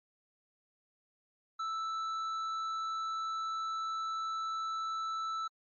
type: tone with tanh clipping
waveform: sine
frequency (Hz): 1318.5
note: E6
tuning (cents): 0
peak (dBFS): -35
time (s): 1.59-5.48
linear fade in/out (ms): 10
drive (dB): 8
effects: MP3 32 kbps